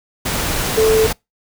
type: tone in noise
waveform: sine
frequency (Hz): 440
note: A4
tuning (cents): 0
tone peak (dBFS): -10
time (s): 0.77-1.07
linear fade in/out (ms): 10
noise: pink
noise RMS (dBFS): -20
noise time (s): 0.25-1.13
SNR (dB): +7
effects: noise-tail reverb RT60 0.2 s tail -26 dB re dry